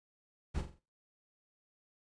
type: noise with echo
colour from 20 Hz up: brown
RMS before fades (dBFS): -35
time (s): 0.54-0.62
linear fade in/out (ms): 20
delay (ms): 44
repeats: 4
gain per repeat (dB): -8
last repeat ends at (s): 0.796
effects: noise-tail reverb RT60 0.3 s tail -17 dB re dry + resampled to 22050 Hz